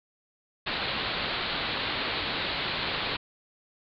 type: low-pass noise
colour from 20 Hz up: white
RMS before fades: -31 dBFS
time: 0.66-3.17 s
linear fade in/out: 10 ms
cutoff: 4400 Hz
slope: 96 dB/octave
effects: none